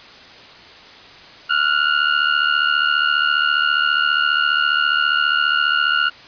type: ring-modulated tone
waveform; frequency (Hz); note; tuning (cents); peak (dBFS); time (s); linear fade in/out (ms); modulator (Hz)
30% pulse; 1421; F6; +30; -9; 1.49-6.1; 20; 37.4
effects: white hiss -41 dBFS RMS until 6.27 s + resampled to 11025 Hz